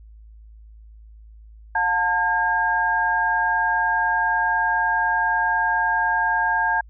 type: tone cluster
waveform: sine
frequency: 719 / 895 / 1616 Hz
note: F#5 / A5 / G#6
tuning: -50 / +29 / -48 cents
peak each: -27 / -21 / -21 dBFS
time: 1.75-6.81 s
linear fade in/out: 5 ms
effects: added 54 Hz sine -42 dBFS peak until 6.89 s